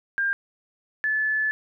sine tone pair in turn, 1600 / 1732.6 Hz, G6 / A6, +35 / -27 cents, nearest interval minor second, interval 138 cents, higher second, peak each -21 dBFS, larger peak neither, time 0.18-0.33 / 1.04-1.51 s, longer second, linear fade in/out 0 ms, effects none

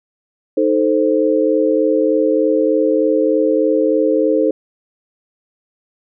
sine chord, A diminished, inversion second, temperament equal, 311.1 / 440 / 523.3 Hz, Eb4 / A4 / C5, 0 / 0 / 0 cents, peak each -16 dBFS, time 0.57-4.51 s, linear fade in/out 5 ms, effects none

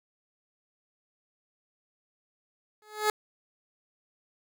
15% pulse tone with exponential growth, 425.1 Hz, G#4, 40 cents sharp, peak -14 dBFS, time 2.82-3.1 s, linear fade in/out 1 ms, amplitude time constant 60 ms, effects none

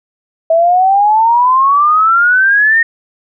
sine exponential sweep, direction up, 646 to 1860 Hz, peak -6 dBFS, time 0.5-2.83 s, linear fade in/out 5 ms, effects none

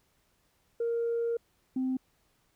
sine tone pair in turn, 466.2 / 259.3 Hz, A#4 / C4, 0 / -15 cents, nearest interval minor seventh, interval 1015 cents, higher first, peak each -26 dBFS, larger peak neither, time 0.8-1.37 / 1.76-1.97 s, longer first, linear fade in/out 5 ms, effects tanh soft clip ceiling -24 dBFS + pink hiss -71 dBFS RMS until 2.55 s

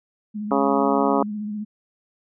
sine tone with vibrato, 210 Hz, G#3, 19 cents sharp, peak -26 dBFS, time 0.34-1.65 s, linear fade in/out 20 ms, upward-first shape sine, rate 15 Hz, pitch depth 35 cents each way
harmonic tone, 138.59 Hz, C#3, in tune, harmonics 2 / 3 / 4 / 5 / 6 / 7 / 8 / 9, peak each -22 / -24 / -25 / -26 / -27 / -27 / -28 / -29 dBFS, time 0.51-1.23 s, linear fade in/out 2 ms
effects none

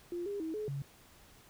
sine tone with pitch steps, 348.4 / 405.1 / 320.8 / 425.8 / 139.3 Hz, F4 / G#4 / E4 / G#4 / C#3, -4 / -43 / -47 / +43 / +9 cents, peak -35 dBFS, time 0.12-0.82 s, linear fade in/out 2 ms, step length 140 ms, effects pink hiss -60 dBFS RMS until 1.49 s

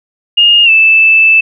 sine tone with pitch glide, 2841 to 2635 Hz, F7 to E7, +29 to -1 cents, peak -3 dBFS, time 0.37-1.41 s, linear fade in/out 10 ms, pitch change -130 cents, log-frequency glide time 0.64-0.7 s, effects none

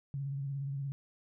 sine tone with vibrato, 138.59 Hz, C#3, in tune, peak -34 dBFS, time 0.14-0.92 s, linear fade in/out 0 ms, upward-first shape sine, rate 17 Hz, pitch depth 45 cents each way, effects none

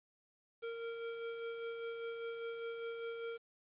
square tone with tremolo, 462.1 Hz, A#4, 15 cents flat, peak -40 dBFS, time 0.62-3.38 s, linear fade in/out 20 ms, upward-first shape sine, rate 5 Hz, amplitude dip 35%, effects resampled to 8000 Hz + 11-bit

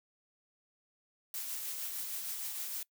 blue noise with tremolo, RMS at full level -38 dBFS, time 1.34-2.83 s, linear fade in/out 2 ms, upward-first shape triangle, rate 6.5 Hz, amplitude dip 35%, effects noise-tail reverb RT60 0.1 s tail -23 dB re dry

